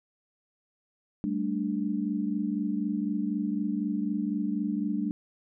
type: chord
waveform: sine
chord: G suspended second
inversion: none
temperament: equal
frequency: 196 / 220 / 293.7 Hz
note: G3 / A3 / D4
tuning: 0 / 0 / 0 cents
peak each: -31 dBFS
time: 1.24-5.11 s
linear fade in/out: 0 ms
effects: none